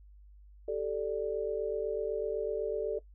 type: chord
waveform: sine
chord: G suspended second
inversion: none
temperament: equal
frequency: 392 / 440 / 587.3 Hz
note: G4 / A4 / D5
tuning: 0 / 0 / 0 cents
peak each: -37 / -32 / -36 dBFS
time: 0.68-2.99 s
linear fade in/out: 5 ms
effects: noise-tail reverb RT60 0.1 s tail -18 dB re dry + added 50 Hz sine -52 dBFS peak until 3.14 s